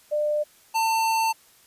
sine / square tone pair in turn, 598 / 896 Hz, D5 / A5, +31 / +31 cents, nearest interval perfect fifth, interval 700 cents, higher second, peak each -21 dBFS, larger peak neither, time 0.11-0.44 / 0.74-1.33 s, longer second, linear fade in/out 20 ms, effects white hiss -56 dBFS RMS until 1.66 s + resampled to 32000 Hz

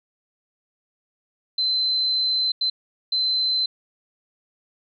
sine tone bursts at uneven times, 4067 Hz, C8, 50 cents flat, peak -19 dBFS, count 3, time 1.58-2.52 / 2.61-2.7 / 3.12-3.66 s, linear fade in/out 5 ms, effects none

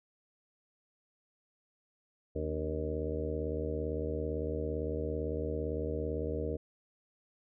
harmonic tone with a mistuned harmonic, 77.78 Hz, D#2, in tune, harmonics 1 / 2 / 3 / 4 / 5 / 6 / 7 / 8, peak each -37 / -43 / -46 / -41 / -42 / -37 / -44 / -45 dBFS, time 2.35-6.57 s, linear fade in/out 10 ms, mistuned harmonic 4, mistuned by -83 cents, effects none

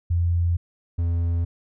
sine / triangle tone pair in turn, 86 / 85.01 Hz, F2 / F2, -26 / -46 cents, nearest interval unison, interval 20 cents, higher first, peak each -18 dBFS, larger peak neither, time 0.1-0.57 / 0.98-1.45 s, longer neither, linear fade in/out 10 ms, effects none

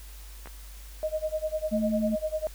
clicks, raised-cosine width 0.5 ms, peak -27 dBFS, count 2, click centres 0.458 / 0.473 s
sine tone with tremolo, 622.3 Hz, D#5, in tune, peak -24 dBFS, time 1.03-2.47 s, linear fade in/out 0 ms, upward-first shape sine, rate 10 Hz, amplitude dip 95%
sine tone, 220 Hz, A3, in tune, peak -25 dBFS, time 1.71-2.16 s, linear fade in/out 20 ms
effects added 50 Hz sine -42 dBFS peak until 2.54 s + white hiss -51 dBFS RMS until 2.54 s

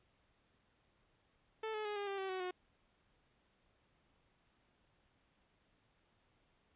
sawtooth tone with pitch steps, 440 / 428.2 / 416.7 / 405.6 / 394.7 / 384.2 / 373.9 / 363.8 Hz, A4 / A4 / G#4 / G#4 / G4 / G4 / F#4 / F#4, 0 / -47 / +6 / -41 / +12 / -35 / +18 / -29 cents, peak -35 dBFS, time 1.63-2.51 s, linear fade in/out 5 ms, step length 110 ms, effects pink hiss -75 dBFS RMS until 6.75 s + resampled to 8000 Hz

